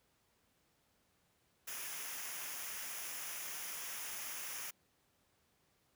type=noise with comb filter; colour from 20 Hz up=white; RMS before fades=-44 dBFS; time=1.67-4.71 s; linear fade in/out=10 ms; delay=0.24 ms; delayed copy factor=-0.6; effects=pink hiss -75 dBFS RMS until 5.95 s + high-pass 60 Hz 12 dB/octave